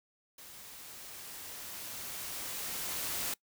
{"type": "noise with level ramp", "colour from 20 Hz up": "white", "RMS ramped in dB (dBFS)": [-51, -35], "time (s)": [0.38, 3.34], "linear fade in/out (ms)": 5, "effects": ["noise-tail reverb RT60 0.1 s tail -23 dB re dry"]}